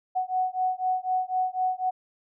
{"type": "beating tone pair", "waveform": "sine", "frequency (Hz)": [740, 744], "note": ["F#5", "F#5"], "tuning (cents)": [0, 9], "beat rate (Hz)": 4, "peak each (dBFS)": -27, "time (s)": [0.15, 1.91], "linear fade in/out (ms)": 20, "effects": []}